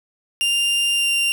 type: tone with pitch glide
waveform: 40% pulse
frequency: 2796 to 2780 Hz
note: F7 to F7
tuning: +1 to -9 cents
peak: -16 dBFS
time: 0.41-1.32 s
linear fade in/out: 0 ms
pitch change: -10 cents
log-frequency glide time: 0.94-1.1 s
effects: none